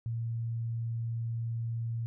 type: tone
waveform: sine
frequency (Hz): 115.4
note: A#2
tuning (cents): -17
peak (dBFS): -31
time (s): 0.06-2.06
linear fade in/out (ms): 0
effects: none